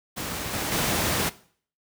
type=noise with level steps; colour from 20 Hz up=pink; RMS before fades=-31 / -28 / -24 dBFS; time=0.16-1.3 s; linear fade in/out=20 ms; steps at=0.52 / 0.71 s; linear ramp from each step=20 ms; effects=noise-tail reverb RT60 0.5 s tail -18 dB re dry + high-pass 80 Hz 12 dB/octave